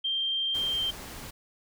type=tone with pitch glide; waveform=sine; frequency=3168 to 3144 Hz; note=G7 to G7; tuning=+18 to +4 cents; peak=-26 dBFS; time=0.04-0.91 s; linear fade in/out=10 ms; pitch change=-14 cents; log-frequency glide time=0.65-0.79 s
type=noise; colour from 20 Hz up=pink; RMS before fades=-42 dBFS; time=0.54-1.31 s; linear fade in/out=10 ms
effects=none